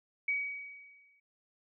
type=tone with exponential decay; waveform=sine; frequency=2264 Hz; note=C#7; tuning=36 cents sharp; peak=-27 dBFS; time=0.28-1.2 s; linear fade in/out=5 ms; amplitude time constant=200 ms; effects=none